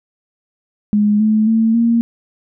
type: tone with pitch steps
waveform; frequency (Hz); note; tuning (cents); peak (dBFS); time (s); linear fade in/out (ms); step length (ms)
sine; 208.4 / 216.1 / 224.1 / 232.4; G#3 / A3 / A3 / A#3; +6 / -31 / +32 / -5; -10; 0.93-2.01; 0; 270
effects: none